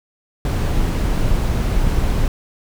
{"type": "noise", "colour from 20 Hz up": "brown", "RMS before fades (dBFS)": -17, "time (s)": [0.45, 2.28], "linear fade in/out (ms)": 2, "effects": []}